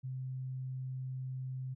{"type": "tone", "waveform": "sine", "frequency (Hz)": 130, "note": "C3", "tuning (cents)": -11, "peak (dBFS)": -37, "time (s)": [0.03, 1.75], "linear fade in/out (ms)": 20, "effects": []}